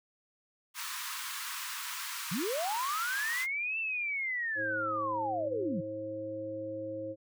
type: high-pass noise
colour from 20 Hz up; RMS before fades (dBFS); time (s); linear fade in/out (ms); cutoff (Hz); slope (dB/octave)
pink; -39; 0.74-3.47; 50; 950; 96
type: linear two-way sweep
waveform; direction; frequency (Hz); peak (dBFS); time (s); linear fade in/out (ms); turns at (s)
sine; up then down; 144.6 to 2688 to 144.6; -31; 2.31-5.81; 10; 3.79
type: harmonic tone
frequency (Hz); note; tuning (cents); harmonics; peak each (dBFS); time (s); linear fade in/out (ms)
107; A2; -48; 1 / 3 / 5; -48 / -41 / -37; 4.55-7.16; 50
effects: none